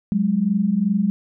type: tone pair together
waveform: sine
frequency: 185.04 / 207.7 Hz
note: F#3 / G#3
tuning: 0 / 0 cents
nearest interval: major second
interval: 200 cents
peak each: -21 / -18 dBFS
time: 0.12-1.1 s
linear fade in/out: 0 ms
effects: none